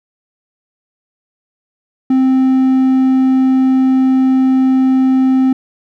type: tone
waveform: triangle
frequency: 261.6 Hz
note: C4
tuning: in tune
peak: -6 dBFS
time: 2.1-5.53 s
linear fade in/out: 5 ms
effects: none